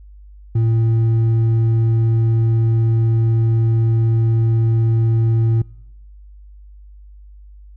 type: tone with hard clipping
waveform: sine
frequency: 113.5 Hz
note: A#2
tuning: 46 cents flat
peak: -14 dBFS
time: 0.55-5.62 s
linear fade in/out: 5 ms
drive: 4 dB
effects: noise-tail reverb RT60 0.9 s tail -25 dB re dry + added 50 Hz sine -38 dBFS peak until 7.76 s